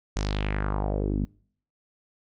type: tone with low-pass filter sweep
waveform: sawtooth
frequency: 50.6 Hz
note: G#1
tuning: 44 cents flat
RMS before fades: -27 dBFS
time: 0.16-1.25 s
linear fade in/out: 0 ms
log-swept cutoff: 6700 to 220 Hz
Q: 3
effects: noise-tail reverb RT60 0.6 s tail -26 dB re dry